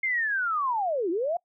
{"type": "linear two-way sweep", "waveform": "sine", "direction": "down then up", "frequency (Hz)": [2137, 320, 719], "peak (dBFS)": -24, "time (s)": [0.03, 1.37], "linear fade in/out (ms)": 5, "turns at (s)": 1.1, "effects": ["noise-tail reverb RT60 0.1 s tail -22 dB re dry"]}